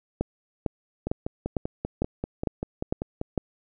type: two click trains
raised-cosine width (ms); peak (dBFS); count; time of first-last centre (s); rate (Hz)
2; -15 / -11; 12 / 8; 1.07-3.214 / 0.21-3.377; 5.13 / 2.21
effects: none